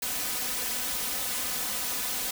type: noise with comb filter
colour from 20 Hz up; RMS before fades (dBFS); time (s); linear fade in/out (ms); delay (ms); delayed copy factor
white; -31; 0.02-2.31; 5; 4; +0.75
effects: none